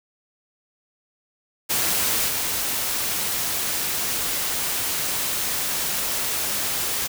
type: noise with level steps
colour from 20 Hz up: white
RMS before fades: -22 / -25 dBFS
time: 1.69-7.08 s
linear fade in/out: 20 ms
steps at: 2.27 s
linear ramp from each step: 20 ms
effects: none